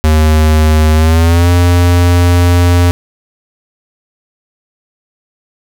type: tone with pitch glide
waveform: square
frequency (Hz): 77.78 to 87.81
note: D#2 to F2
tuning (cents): 0 to +10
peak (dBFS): -6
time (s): 0.04-2.91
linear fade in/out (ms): 0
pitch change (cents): +210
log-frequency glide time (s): 0.94-1.5
effects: none